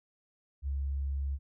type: tone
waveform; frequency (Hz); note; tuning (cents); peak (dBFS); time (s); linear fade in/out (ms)
sine; 69.1; C#2; -5; -30; 0.62-1.39; 50
effects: none